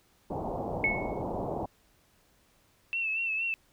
white low-pass noise, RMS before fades -34 dBFS, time 0.3-1.66 s, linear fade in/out 5 ms, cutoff 890 Hz, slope 48 dB/octave
sine tone with exponential decay, 2200 Hz, C#7, 14 cents flat, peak -21 dBFS, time 0.84-1.22 s, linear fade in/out 1 ms, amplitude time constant 81 ms
sine tone with vibrato, 2660 Hz, E7, 15 cents sharp, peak -28 dBFS, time 2.93-3.54 s, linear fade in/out 0 ms, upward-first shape sine, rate 4.3 Hz, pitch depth 50 cents each way
effects pink hiss -66 dBFS RMS until 3.72 s

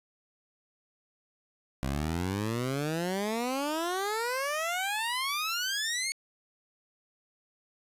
15% pulse exponential sweep, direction up, 64.8 to 2217 Hz, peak -23 dBFS, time 1.83-6.12 s, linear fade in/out 0 ms, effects resampled to 32000 Hz + 9-bit

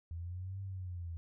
sine linear two-way sweep, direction up then down, 82.3 to 98 to 82.3 Hz, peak -39 dBFS, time 0.11-1.17 s, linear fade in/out 0 ms, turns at 0.61 s, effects none

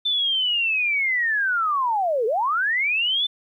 sine linear two-way sweep, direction down then up, 3560 to 418.7 to 3560 Hz, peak -19 dBFS, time 0.05-3.27 s, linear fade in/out 10 ms, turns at 2.26 s, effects 10-bit

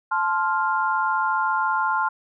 sine chord, F major, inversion first, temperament just, 873.1 / 1047.7 / 1396.9 Hz, A5 / C6 / F6, -14 / +2 / 0 cents, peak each -24 dBFS, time 0.11-2.09 s, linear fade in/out 10 ms, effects none

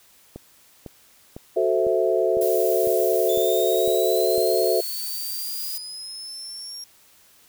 click train, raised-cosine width 2 ms, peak -22 dBFS, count 9, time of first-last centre 0.36-4.38 s, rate 1.99 Hz
sine chord, F# half-diminished seventh, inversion none, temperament equal, 370 / 440 / 523.3 / 659.3 Hz, F#4 / A4 / C5 / E5, 0 / 0 / 0 / 0 cents, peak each -23 / -23 / -25 / -23 dBFS, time 1.56-4.81 s, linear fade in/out 10 ms
violet noise, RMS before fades -31 dBFS, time 2.41-5.78 s, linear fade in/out 5 ms
35% pulse linear sweep, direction up, 3500 to 5588 Hz, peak -31 dBFS, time 3.29-6.84 s, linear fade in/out 2 ms
effects white hiss -55 dBFS RMS until 7.48 s

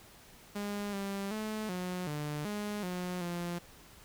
sawtooth tone with pitch steps, 204.2 / 197.7 / 216 / 181.1 / 148.8 / 207.7 / 180.2 / 173.7 Hz, G#3 / G3 / A3 / F#3 / D3 / G#3 / F#3 / F3, -29 / +15 / -32 / -37 / +23 / 0 / -45 / -9 cents, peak -31 dBFS, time 0.55-3.59 s, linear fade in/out 10 ms, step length 380 ms, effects pink hiss -56 dBFS RMS until 4.04 s

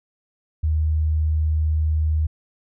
sine tone, 77.78 Hz, D#2, in tune, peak -17 dBFS, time 0.63-2.27 s, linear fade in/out 10 ms, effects none

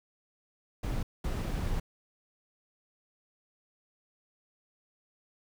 brown noise bursts at uneven times, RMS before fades -32 dBFS, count 2, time 0.83-1.03 / 1.24-1.8 s, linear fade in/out 5 ms, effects none

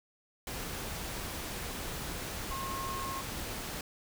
sine tone in noise, 1077 Hz, C6, 50 cents sharp, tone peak -37 dBFS, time 2.51-3.21 s, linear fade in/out 2 ms, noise pink, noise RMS -39 dBFS, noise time 0.47-3.81 s, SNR -1 dB, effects none

